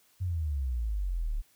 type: exponential sweep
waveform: sine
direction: down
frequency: 94.9 to 34.65 Hz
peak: -28 dBFS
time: 0.2-1.42 s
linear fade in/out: 20 ms
effects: white hiss -65 dBFS RMS until 1.55 s